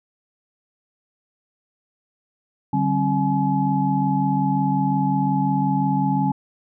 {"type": "tone cluster", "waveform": "sine", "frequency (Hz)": [146.6, 192.2, 269, 850], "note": ["D3", "G3", "C4", "G#5"], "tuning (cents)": [-3, -34, 48, 40], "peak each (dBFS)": -23, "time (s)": [2.73, 6.32], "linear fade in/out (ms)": 5, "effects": []}